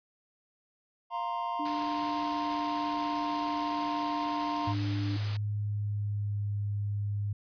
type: chord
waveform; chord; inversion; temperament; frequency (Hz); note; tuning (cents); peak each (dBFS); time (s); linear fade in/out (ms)
triangle; F suspended fourth; none; just; 698.5 / 931.3 / 1047.7; F5 / Bb5 / C6; 0 / -2 / +2; -35 / -32 / -34; 1.1-4.75; 50
type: tone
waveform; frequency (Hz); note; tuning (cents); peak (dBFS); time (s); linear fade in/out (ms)
sine; 296.6; D4; +17; -34; 1.59-5.17; 10
type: noise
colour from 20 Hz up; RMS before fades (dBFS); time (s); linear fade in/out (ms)
white; -39; 1.65-5.37; 5
type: tone with pitch glide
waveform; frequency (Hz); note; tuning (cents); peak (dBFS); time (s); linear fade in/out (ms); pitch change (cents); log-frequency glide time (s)
sine; 105.1 to 102.4; G#2 to G#2; +21 to -24; -29; 4.67-7.33; 5; -45; 4.81-6.5
effects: resampled to 11025 Hz